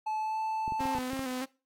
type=tone with pitch glide; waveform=triangle; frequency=866 to 878.1 Hz; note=A5 to A5; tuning=-28 to -4 cents; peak=-28 dBFS; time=0.06-0.99 s; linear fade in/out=10 ms; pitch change=+24 cents; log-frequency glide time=0.19-0.4 s
type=clicks; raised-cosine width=3 ms; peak=-28 dBFS; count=8; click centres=0.679 / 0.722 / 0.807 / 0.855 / 0.951 / 0.986 / 1.133 / 1.193 s
type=tone with vibrato; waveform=sawtooth; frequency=260 Hz; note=C4; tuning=11 cents flat; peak=-29 dBFS; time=0.79-1.46 s; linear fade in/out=20 ms; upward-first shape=square; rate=3.2 Hz; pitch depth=41 cents each way
effects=noise-tail reverb RT60 0.3 s tail -20 dB re dry + AAC 64 kbps